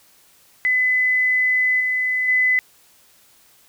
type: tone with level steps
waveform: sine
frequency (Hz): 2012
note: B6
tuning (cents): +32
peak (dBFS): -15 / -18 / -14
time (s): 0.65-2.59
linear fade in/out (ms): 0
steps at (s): 1.8 / 2.28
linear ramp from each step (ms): 5
effects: white hiss -54 dBFS RMS until 3.68 s